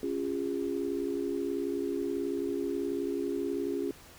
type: chord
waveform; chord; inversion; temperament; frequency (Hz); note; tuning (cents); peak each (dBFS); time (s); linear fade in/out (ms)
sine; Db major; none; equal with one note detuned; 277.2 / 349.2 / 407.7; Db4 / F4 / Ab4; 0 / 0 / -32; -34; 0.03-3.91; 2
effects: pink hiss -53 dBFS RMS until 4.18 s